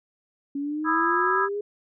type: exponential sweep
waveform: sine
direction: up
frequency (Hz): 277.8 to 417.3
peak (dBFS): -26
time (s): 0.55-1.61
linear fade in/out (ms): 5
type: chord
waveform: sine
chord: E major seventh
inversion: second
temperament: just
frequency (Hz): 988.9 / 1236.1 / 1318.5 / 1648.1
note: B5 / D#6 / E6 / G#6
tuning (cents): +2 / -12 / 0 / -14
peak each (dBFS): -26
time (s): 0.84-1.49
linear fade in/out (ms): 50
effects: none